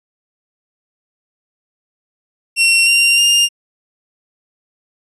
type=tone with pitch steps; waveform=sawtooth; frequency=2728 / 2768 / 2808 Hz; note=F7 / F7 / F7; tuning=-41 / -16 / +9 cents; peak=-6 dBFS; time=2.56-3.49 s; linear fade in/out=50 ms; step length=310 ms; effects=resampled to 24000 Hz